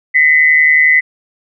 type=tone with amplitude modulation; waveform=sine; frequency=2010 Hz; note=B6; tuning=30 cents sharp; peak=-3 dBFS; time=0.14-1.01 s; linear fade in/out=20 ms; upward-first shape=sine; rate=151 Hz; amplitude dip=65%; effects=none